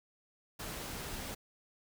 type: noise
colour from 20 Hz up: pink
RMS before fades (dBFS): -42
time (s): 0.59-1.35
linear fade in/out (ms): 10
effects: none